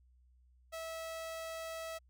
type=tone; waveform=sawtooth; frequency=651 Hz; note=E5; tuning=22 cents flat; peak=-37 dBFS; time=0.72-1.99 s; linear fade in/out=20 ms; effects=added 62 Hz sine -63 dBFS peak until 2.09 s